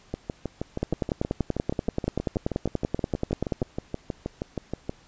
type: two click trains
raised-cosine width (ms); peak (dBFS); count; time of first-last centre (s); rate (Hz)
2; -11 / -15; 30 / 31; 0.83-3.618 / 0.14-4.894; 10.4 / 6.31
effects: pink hiss -56 dBFS RMS until 5.07 s + resampled to 16000 Hz